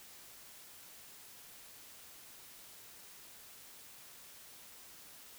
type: silence
effects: white hiss -55 dBFS RMS until 5.38 s